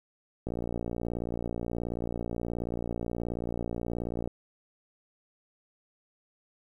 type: click train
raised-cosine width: 2 ms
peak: -20 dBFS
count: 224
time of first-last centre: 0.47-4.275 s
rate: 58.6 Hz
effects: 10-bit